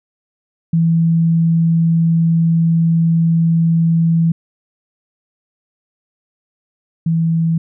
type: tone pair in turn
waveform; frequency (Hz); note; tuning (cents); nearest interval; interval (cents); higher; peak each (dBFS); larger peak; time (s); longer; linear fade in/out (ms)
sine; 165.3 / 164.25; E3 / E3; +5 / -6; unison; 11; first; -10 / -12; first; 0.73-4.32 / 7.06-7.58; first; 5
effects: none